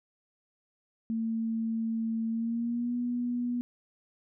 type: tone with pitch glide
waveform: sine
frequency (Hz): 225.5 to 243.1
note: A3 to B3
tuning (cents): +43 to -27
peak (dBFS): -28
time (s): 1.1-3.61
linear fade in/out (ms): 0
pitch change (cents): +130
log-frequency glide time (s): 2.29-2.95
effects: none